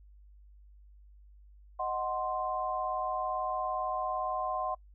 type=chord; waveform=sine; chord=C diminished; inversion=first; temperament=equal; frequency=622.3 / 740 / 1046.5 Hz; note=Eb5 / Gb5 / C6; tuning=0 / 0 / 0 cents; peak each=-37 / -34 / -34 dBFS; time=1.79-4.75 s; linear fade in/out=10 ms; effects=noise-tail reverb RT60 0.1 s tail -25 dB re dry + added 50 Hz sine -53 dBFS peak until 4.94 s